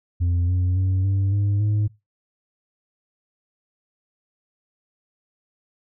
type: tone with pitch steps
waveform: sine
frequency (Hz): 87.31 / 90.6 / 94.01 / 97.55 / 101.22 / 105.04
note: F2 / F#2 / F#2 / G2 / G#2 / G#2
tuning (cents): 0 / -36 / +28 / -8 / -44 / +20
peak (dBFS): -15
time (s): 0.2-1.88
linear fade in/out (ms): 20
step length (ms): 280
effects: noise-tail reverb RT60 0.2 s tail -18 dB re dry + tanh soft clip ceiling -17 dBFS